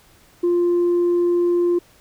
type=tone; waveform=sine; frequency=349.2 Hz; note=F4; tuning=in tune; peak=-13 dBFS; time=0.43-1.79 s; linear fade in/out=10 ms; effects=tanh soft clip ceiling -13 dBFS + pink hiss -53 dBFS RMS until 2 s